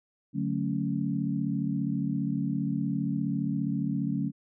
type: chord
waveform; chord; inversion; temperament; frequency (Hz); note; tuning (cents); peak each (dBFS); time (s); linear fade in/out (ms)
sine; D major seventh; none; equal with one note detuned; 145.48 / 185 / 220 / 277.2; D3 / F#3 / A3 / C#4; -16 / 0 / 0 / 0; -32; 0.33-4.32; 50
effects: none